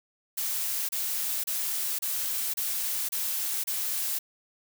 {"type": "noise bursts", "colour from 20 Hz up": "blue", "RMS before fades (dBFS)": -30, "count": 7, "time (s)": [0.37, 4.19], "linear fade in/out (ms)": 10, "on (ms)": 520, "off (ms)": 30, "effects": []}